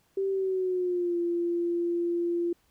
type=tone with pitch glide; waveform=sine; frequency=388.7 to 344.3 Hz; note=G4 to F4; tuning=-15 to -25 cents; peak=-25 dBFS; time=0.17-2.53 s; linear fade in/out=5 ms; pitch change=-210 cents; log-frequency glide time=0.3-1.18 s; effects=pink hiss -68 dBFS RMS until 2.7 s